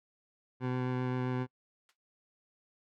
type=tone with vibrato; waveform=20% pulse; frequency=126.7 Hz; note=B2; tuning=45 cents sharp; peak=-26 dBFS; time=0.6-1.47 s; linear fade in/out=50 ms; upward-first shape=sine; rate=7.6 Hz; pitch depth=9 cents each way
type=noise with exponential decay; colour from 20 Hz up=violet; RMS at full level=-35 dBFS; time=1.89-1.97 s; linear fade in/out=1 ms; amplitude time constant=16 ms
effects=noise-tail reverb RT60 0.1 s tail -24 dB re dry + low-pass 2000 Hz 12 dB/octave